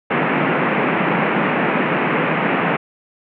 pink band-pass noise, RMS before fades -18 dBFS, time 0.1-2.77 s, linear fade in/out 10 ms, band 150 to 2600 Hz, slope 48 dB/octave, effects none

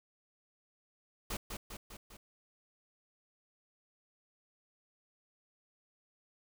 pink noise with echo, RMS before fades -38 dBFS, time 1.3-1.37 s, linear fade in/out 5 ms, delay 200 ms, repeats 4, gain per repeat -4 dB, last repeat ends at 2.17 s, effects none

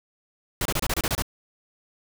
pink noise bursts, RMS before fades -25 dBFS, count 9, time 0.61-1.222 s, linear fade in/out 2 ms, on 44 ms, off 27 ms, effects none

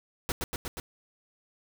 pink noise with echo, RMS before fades -30 dBFS, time 0.29-0.32 s, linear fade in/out 0 ms, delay 120 ms, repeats 4, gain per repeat -2 dB, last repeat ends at 0.8 s, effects none

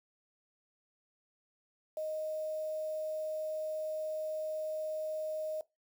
sine tone with quantisation, 622.3 Hz, D#5, in tune, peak -34 dBFS, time 1.97-5.61 s, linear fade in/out 2 ms, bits 9, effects noise-tail reverb RT60 0.2 s tail -20 dB re dry

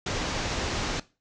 pink low-pass noise, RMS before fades -30 dBFS, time 0.06-1 s, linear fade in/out 5 ms, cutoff 6900 Hz, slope 48 dB/octave, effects noise-tail reverb RT60 0.3 s tail -19 dB re dry

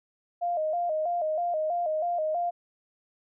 sine tone with vibrato, 659 Hz, E5, 1 cent flat, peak -25 dBFS, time 0.41-2.51 s, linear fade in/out 20 ms, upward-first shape square, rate 3.1 Hz, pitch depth 100 cents each way, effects none

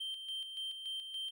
triangle tone with tremolo, 3136 Hz, G7, in tune, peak -36 dBFS, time 0-1.31 s, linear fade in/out 10 ms, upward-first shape square, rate 3.5 Hz, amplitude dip 50%, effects none

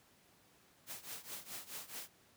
white noise with tremolo, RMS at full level -44 dBFS, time 0.86-2.1 s, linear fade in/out 50 ms, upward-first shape triangle, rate 4.7 Hz, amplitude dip 90%, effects pink hiss -67 dBFS RMS until 2.36 s + high-pass 100 Hz 12 dB/octave

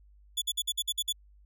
sawtooth tone bursts, 3448 Hz, A7, 36 cents flat, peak -24 dBFS, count 8, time 0.37-1.126 s, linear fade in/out 10 ms, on 49 ms, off 52 ms, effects added 50 Hz sine -55 dBFS peak until 1.45 s

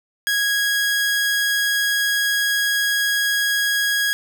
sawtooth tone, 1652 Hz, G#6, 10 cents flat, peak -14 dBFS, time 0.27-4.13 s, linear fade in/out 0 ms, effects none

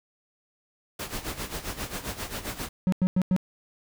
pink noise with tremolo, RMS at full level -32 dBFS, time 0.99-2.69 s, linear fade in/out 5 ms, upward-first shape sine, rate 7.5 Hz, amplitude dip 75%
triangle tone bursts, 184.2 Hz, F#3, 7 cents flat, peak -17 dBFS, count 4, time 2.87-3.364 s, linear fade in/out 0 ms, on 53 ms, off 94 ms
effects none

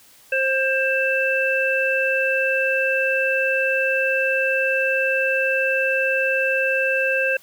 harmonic tone, 530 Hz, C5, 22 cents sharp, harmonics 1 / 3 / 5, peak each -22 / -22 / -22 dBFS, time 0.32-7.37 s, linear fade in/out 5 ms, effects white hiss -51 dBFS RMS until 7.42 s

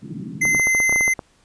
pink band-pass noise, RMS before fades -32 dBFS, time 0.01-0.61 s, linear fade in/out 50 ms, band 130 to 320 Hz, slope 48 dB/octave
square tone, 2065 Hz, C7, 23 cents flat, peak -16 dBFS, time 0.41-1.14 s, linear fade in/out 10 ms
clicks, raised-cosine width 1 ms, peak -14 dBFS, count 12, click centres 0.453 / 0.548 / 0.597 / 0.671 / 0.749 / 0.802 / 0.895 / 0.926 / 0.96 / 1.009 / 1.079 / 1.192 s
effects pink hiss -58 dBFS RMS until 1.44 s + resampled to 22050 Hz

